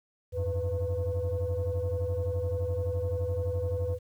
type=tone cluster; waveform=sine; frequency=84.9 / 96.6 / 497.3 Hz; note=F2 / G2 / B4; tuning=-48 / -25 / +12 cents; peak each=-30 / -31 / -30 dBFS; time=0.32-3.99 s; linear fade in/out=50 ms; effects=tanh soft clip ceiling -23 dBFS + 10-bit